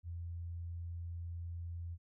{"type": "tone", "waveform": "sine", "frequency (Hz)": 85.3, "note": "F2", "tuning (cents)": -40, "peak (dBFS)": -40, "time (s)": [0.03, 1.98], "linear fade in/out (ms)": 50, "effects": []}